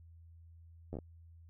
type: slowing click train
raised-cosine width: 2 ms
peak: -29 dBFS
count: 5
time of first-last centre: 0.93-0.987 s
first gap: 11 ms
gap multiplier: 1.18
effects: added 83 Hz sine -54 dBFS peak until 1.49 s